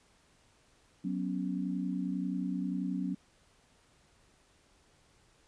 sine chord, F# suspended fourth, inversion none, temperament equal, 185 / 246.9 / 277.2 Hz, F#3 / B3 / C#4, 0 / 0 / 0 cents, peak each -34 / -38 / -36 dBFS, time 1.04-3.15 s, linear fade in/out 10 ms, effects pink hiss -66 dBFS RMS until 5.47 s + resampled to 22050 Hz

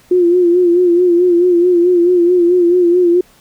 sine tone with vibrato, 352.5 Hz, F4, 16 cents sharp, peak -7 dBFS, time 0.11-3.21 s, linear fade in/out 5 ms, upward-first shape sine, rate 4.6 Hz, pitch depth 56 cents each way, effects pink hiss -48 dBFS RMS until 3.4 s

